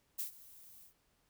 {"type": "noise with ADSR envelope", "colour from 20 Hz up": "violet", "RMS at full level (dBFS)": -37, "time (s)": [0.18, 0.94], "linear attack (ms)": 17, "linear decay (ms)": 110, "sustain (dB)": -20, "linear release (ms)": 110, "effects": ["pink hiss -75 dBFS RMS until 1.29 s"]}